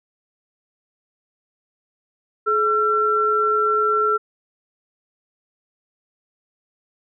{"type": "tone pair together", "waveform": "sine", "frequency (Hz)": [425.9, 1352], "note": ["G#4", "E6"], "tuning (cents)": [44, 43], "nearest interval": "octave + minor sixth", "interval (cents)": 1999, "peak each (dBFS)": [-21, -17], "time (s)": [2.46, 4.18], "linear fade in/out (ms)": 20, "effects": []}